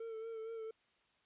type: tone with vibrato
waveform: triangle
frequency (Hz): 449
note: A4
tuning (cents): +35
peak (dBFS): -40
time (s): 0-0.71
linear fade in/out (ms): 5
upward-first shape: sine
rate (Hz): 4.3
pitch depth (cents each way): 34
effects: white hiss -74 dBFS RMS until 1.25 s + resampled to 8000 Hz